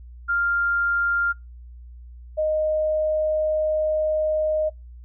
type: tone pair in turn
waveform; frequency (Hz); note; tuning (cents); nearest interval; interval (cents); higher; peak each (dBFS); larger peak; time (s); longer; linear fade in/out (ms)
sine; 1396.9 / 619.4; F6 / D#5; 0 / -8; octave + major second; 1408; first; -19; neither; 0.28-1.33 / 2.37-4.7; second; 20
effects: noise-tail reverb RT60 0.2 s tail -25 dB re dry + added 60 Hz sine -39 dBFS peak until 5.04 s